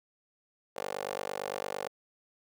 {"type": "tone with high-pass filter", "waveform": "15% pulse", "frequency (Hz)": 48.81, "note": "G1", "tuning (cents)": -7, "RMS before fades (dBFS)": -37, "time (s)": [0.76, 1.88], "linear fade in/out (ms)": 10, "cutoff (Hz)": 560, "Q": 2.6, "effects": []}